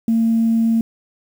sine tone, 227 Hz, A#3, 46 cents flat, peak -12 dBFS, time 0.08-0.81 s, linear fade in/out 2 ms, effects tanh soft clip ceiling -8 dBFS + 7-bit

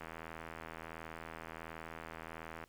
click train, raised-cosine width 0.5 ms, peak -30 dBFS, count 215, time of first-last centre 0.01-2.639 s, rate 81.4 Hz, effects pink hiss -69 dBFS RMS until 2.68 s

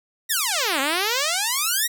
5% pulse exponential two-way sweep, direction down then up, 1958 to 260.9 to 1958 Hz, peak -9 dBFS, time 0.29-1.88 s, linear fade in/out 20 ms, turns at 0.8 s, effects none

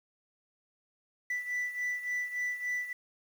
sine beating tone pair, 1975.5 / 1979 Hz, B6 / B6, 0 / +3 cents, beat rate 3.5 Hz, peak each -31 / -35 dBFS, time 1.3-2.93 s, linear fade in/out 5 ms, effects tanh soft clip ceiling -29 dBFS + 9-bit

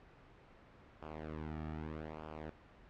sawtooth tone with flanger, 77.78 Hz, D#2, in tune, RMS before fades -45 dBFS, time 1.02-2.5 s, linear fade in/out 0 ms, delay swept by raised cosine 0.5 to 2 ms, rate 0.81 Hz, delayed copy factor -0.9, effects pink hiss -60 dBFS RMS until 2.89 s + low-pass 2000 Hz 12 dB/octave

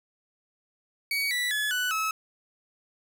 30% pulse tone with pitch steps, 2254 / 1962.2 / 1708.2 / 1487.1 / 1294.6 Hz, C#7 / B6 / G#6 / F#6 / E6, +28 / -12 / +48 / +8 / -32 cents, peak -23 dBFS, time 1.11-2.11 s, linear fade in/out 2 ms, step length 200 ms, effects none

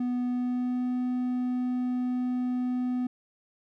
triangle tone with pitch glide, 246.9 to 249.9 Hz, B3 to B3, 0 to +21 cents, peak -24 dBFS, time 0-3.07 s, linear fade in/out 5 ms, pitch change +21 cents, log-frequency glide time 0.25-0.93 s, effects none

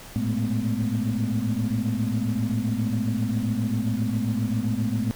sine tone cluster, 108.2 / 115.7 / 209.4 / 223.4 / 251.1 Hz, A2 / A#2 / G#3 / A3 / B3, -29 / -13 / +15 / +27 / +29 cents, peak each -28 dBFS, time 0.16-5.11 s, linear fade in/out 0 ms, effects tanh soft clip ceiling -15 dBFS + pink hiss -43 dBFS RMS until 5.15 s

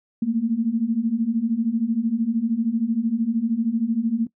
sine beating tone pair, 220 / 233 Hz, A3 / A#3, 0 / -1 cents, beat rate 13 Hz, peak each -24 / -21 dBFS, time 0.22-4.27 s, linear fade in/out 5 ms, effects noise-tail reverb RT60 0.1 s tail -21 dB re dry

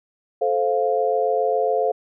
sine chord, F major, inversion first, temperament just, 436.5 / 523.8 / 698.5 Hz, A4 / C5 / F5, -14 / +2 / 0 cents, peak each -22 dBFS, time 0.41-1.92 s, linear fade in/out 10 ms, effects none

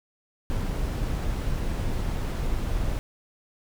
brown noise, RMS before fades -27 dBFS, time 0.5-2.99 s, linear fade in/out 0 ms, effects none

